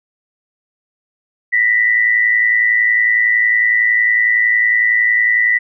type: tone pair together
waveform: sine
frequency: 1864.6 / 1975.5 Hz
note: A#6 / B6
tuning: 0 / 0 cents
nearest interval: minor second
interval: 100 cents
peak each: -18 / -11 dBFS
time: 1.52-5.59 s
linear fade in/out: 20 ms
effects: none